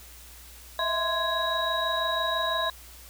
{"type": "tone cluster", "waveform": "sine", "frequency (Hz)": [640, 666, 1037, 1661, 3839], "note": ["D#5", "E5", "C6", "G#6", "B7"], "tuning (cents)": [49, 18, -16, 0, -50], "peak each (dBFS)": [-34, -32, -29, -32, -30], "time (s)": [0.79, 2.7], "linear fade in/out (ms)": 2, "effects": ["added 60 Hz sine -49 dBFS peak until 3.09 s", "white hiss -49 dBFS RMS until 3.09 s"]}